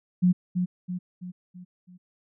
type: tone with echo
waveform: sine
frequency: 180.2 Hz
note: F#3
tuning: 45 cents flat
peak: -16 dBFS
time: 0.22-0.33 s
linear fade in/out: 20 ms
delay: 330 ms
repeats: 5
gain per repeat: -6 dB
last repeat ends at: 1.98 s
effects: none